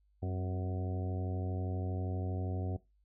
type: harmonic tone with a mistuned harmonic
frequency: 92.5 Hz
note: F#2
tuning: in tune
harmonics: 1 / 2 / 3 / 4 / 5 / 6 / 7 / 8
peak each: -34 / -43 / -44 / -45 / -48 / -52 / -50 / -49 dBFS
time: 0.22-2.77 s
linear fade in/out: 10 ms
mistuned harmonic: 3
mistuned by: -47 cents
effects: noise-tail reverb RT60 0.2 s tail -18 dB re dry + added 50 Hz sine -67 dBFS peak until 3.04 s